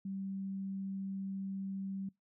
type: tone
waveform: sine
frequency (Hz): 193.9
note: G3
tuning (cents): -19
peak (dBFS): -37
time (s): 0.05-2.09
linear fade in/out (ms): 5
effects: noise-tail reverb RT60 0.2 s tail -25 dB re dry